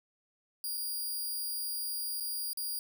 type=tone with dropouts; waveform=5% pulse; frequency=4816 Hz; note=D8; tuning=43 cents sharp; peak=-27 dBFS; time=0.64-2.79 s; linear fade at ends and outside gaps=1 ms; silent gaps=0.773-0.777 / 2.201-2.206 / 2.532-2.573 s; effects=none